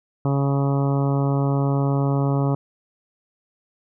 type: harmonic tone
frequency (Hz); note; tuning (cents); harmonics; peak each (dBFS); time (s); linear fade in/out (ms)
139.1; C#3; +6; 1 / 2 / 3 / 4 / 5 / 6 / 7 / 8 / 9; -19 / -25 / -29 / -31 / -33 / -35 / -36 / -37 / -38; 0.25-2.55; 2
effects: none